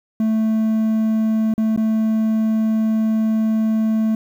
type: tone with dropouts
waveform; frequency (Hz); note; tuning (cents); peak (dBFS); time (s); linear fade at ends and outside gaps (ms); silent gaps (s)
triangle; 220; A3; 0; -13; 0.2-4.15; 2; 1.539-1.579 / 1.763-1.775
effects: 8-bit